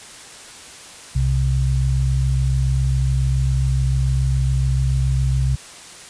sine tone pair together, 63.69 / 130.81 Hz, C2 / C3, -46 / 0 cents, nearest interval octave, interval 1246 cents, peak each -18 dBFS, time 1.15-5.56 s, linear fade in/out 10 ms, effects white hiss -39 dBFS RMS until 6.09 s + resampled to 22050 Hz

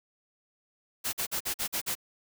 white noise bursts, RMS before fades -31 dBFS, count 7, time 1.04-1.953 s, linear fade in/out 20 ms, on 91 ms, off 46 ms, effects none

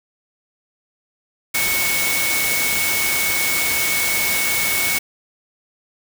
sine tone in noise, 2217 Hz, C#7, in tune, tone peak -21 dBFS, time 1.54-4.99 s, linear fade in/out 10 ms, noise white, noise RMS -21 dBFS, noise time 1.54-4.99 s, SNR -3 dB, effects none

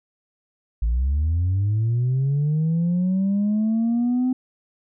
sine linear sweep, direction up, 53 to 257.6 Hz, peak -16 dBFS, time 0.82-4.33 s, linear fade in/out 5 ms, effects tanh soft clip ceiling -16 dBFS

